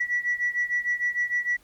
sine beating tone pair, 1945 / 1951.6 Hz, B6 / B6, -27 / -21 cents, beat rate 6.6 Hz, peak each -25 / -27 dBFS, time 0-1.57 s, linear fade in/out 10 ms, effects tanh soft clip ceiling -17 dBFS + pink hiss -60 dBFS RMS until 1.63 s

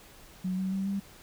sine tone with pitch steps, 185 / 189.11 / 193.3 / 197.59 Hz, F#3 / F#3 / G3 / G3, 0 / +38 / -24 / +14 cents, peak -28 dBFS, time 0.44-1 s, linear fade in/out 10 ms, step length 140 ms, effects pink hiss -53 dBFS RMS until 1.22 s

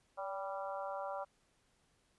harmonic tone with a mistuned harmonic, 196 Hz, G3, in tune, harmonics 3 / 4 / 5 / 6 / 7, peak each -42 / -44 / -46 / -48 / -49 dBFS, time 0.17-1.25 s, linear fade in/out 20 ms, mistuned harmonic 3, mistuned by -35 cents, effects pink hiss -74 dBFS RMS until 2.18 s + resampled to 24000 Hz

